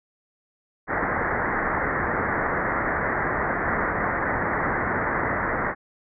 white low-pass noise, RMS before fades -25 dBFS, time 0.87-5.75 s, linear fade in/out 50 ms, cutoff 2000 Hz, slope 96 dB/octave, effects none

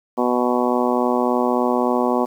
harmonic tone, 123.47 Hz, B2, in tune, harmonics 2 / 3 / 4 / 5 / 6 / 7 / 8 / 9, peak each -21 / -23 / -24 / -25 / -26 / -26 / -27 / -28 dBFS, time 0.17-2.26 s, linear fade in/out 20 ms, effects 8-bit

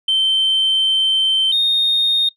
sine tone pair in turn, 3104 / 3691 Hz, G7 / A#7, -18 / -18 cents, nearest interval minor third, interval 300 cents, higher second, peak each -11 dBFS, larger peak neither, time 0.08-1.52 / 1.52-2.29 s, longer first, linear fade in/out 5 ms, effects noise-tail reverb RT60 0.1 s tail -20 dB re dry + tanh soft clip ceiling -10 dBFS

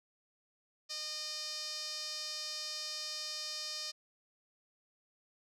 sawtooth tone with band-pass filter, 611 Hz, D#5, 32 cents flat, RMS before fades -41 dBFS, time 0.89-3.92 s, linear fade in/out 20 ms, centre 5100 Hz, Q 4.4, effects none

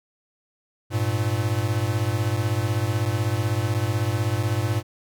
square beating tone pair, 101.1 / 117.1 Hz, G#2 / A#2, -46 / +8 cents, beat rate 16 Hz, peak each -25 dBFS, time 0.9-4.83 s, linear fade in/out 50 ms, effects none

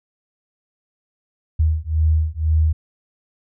sine beating tone pair, 77.78 / 79.78 Hz, D#2 / D#2, 0 / +44 cents, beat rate 2 Hz, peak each -18 dBFS, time 1.59-2.73 s, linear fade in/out 10 ms, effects none

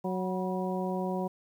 harmonic tone with a mistuned harmonic, 185 Hz, F#3, in tune, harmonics 1 / 2 / 3 / 4 / 5, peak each -32 / -35 / -37 / -38 / -39 dBFS, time 0.04-1.28 s, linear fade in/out 10 ms, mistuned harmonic 5, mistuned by +74 cents, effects 10-bit

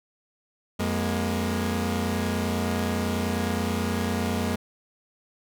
sawtooth tone cluster, 88.6 / 206.9 / 236.7 Hz, F2 / G#3 / A#3, +25 / -6 / +27 cents, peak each -25 dBFS, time 0.79-4.56 s, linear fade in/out 10 ms, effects none

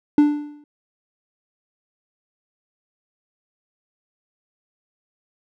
triangle tone with exponential decay, 294.6 Hz, D4, 6 cents sharp, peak -6 dBFS, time 0.18-0.64 s, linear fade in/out 2 ms, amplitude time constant 100 ms, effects none

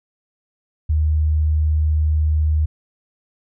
sine tone, 77 Hz, D#2, 17 cents flat, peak -14 dBFS, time 0.89-2.66 s, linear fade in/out 10 ms, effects none

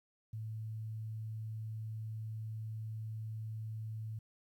sine tone, 110 Hz, A2, in tune, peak -39 dBFS, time 0.33-4.19 s, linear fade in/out 5 ms, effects 12-bit

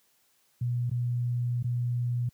sine tone with dropouts, 121.5 Hz, B2, 28 cents flat, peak -25 dBFS, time 0.61-2.29 s, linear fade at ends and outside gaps 5 ms, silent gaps 0.897-0.912 / 1.626-1.642 s, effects white hiss -68 dBFS RMS until 2.33 s + high-pass 80 Hz 12 dB/octave

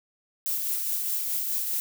violet noise with tremolo, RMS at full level -27 dBFS, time 0.46-1.8 s, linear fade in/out 0 ms, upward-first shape triangle, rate 4.8 Hz, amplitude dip 35%, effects none

